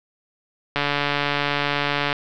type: click train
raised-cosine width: 0.3 ms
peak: -5 dBFS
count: 198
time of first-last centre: 0.76-2.128 s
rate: 144 Hz
effects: low-pass 5000 Hz 12 dB/octave